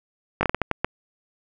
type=slowing click train; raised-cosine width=0.5 ms; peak=-5 dBFS; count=8; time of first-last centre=0.41-0.846 s; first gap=20 ms; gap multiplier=1.37; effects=none